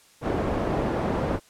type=low-pass noise; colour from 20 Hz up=white; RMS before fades=-26 dBFS; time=0.21-1.4 s; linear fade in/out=50 ms; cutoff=590 Hz; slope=12 dB/octave; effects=white hiss -56 dBFS RMS until 1.49 s + low-pass 10000 Hz 12 dB/octave